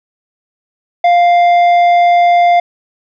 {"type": "tone with tanh clipping", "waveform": "sine", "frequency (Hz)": 699, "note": "F5", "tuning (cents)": 1, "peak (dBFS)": -7, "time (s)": [1.04, 2.6], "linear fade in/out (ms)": 5, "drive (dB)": 8, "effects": []}